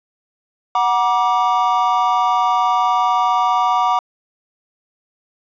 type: chord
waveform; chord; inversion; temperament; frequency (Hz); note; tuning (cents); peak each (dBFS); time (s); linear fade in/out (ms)
triangle; Gb augmented; none; equal with one note detuned; 740 / 955.2 / 1174.7; Gb5 / Bb5 / D6; 0 / +42 / 0; -16; 0.75-3.99; 2
effects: resampled to 16000 Hz